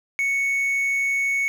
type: tone with quantisation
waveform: triangle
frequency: 2217 Hz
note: C#7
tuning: in tune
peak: -18 dBFS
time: 0.19-1.48 s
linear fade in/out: 0 ms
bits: 8
effects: none